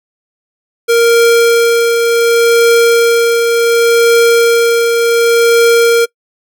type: tone with tremolo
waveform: square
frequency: 466.2 Hz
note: A#4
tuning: in tune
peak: -5 dBFS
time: 0.88-6.06 s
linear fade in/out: 20 ms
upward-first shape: triangle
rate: 0.68 Hz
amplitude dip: 40%
effects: noise-tail reverb RT60 0.1 s tail -24 dB re dry